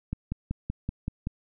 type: click train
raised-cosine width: 5 ms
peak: -17 dBFS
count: 7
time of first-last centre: 0.13-1.271 s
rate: 5.26 Hz
effects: none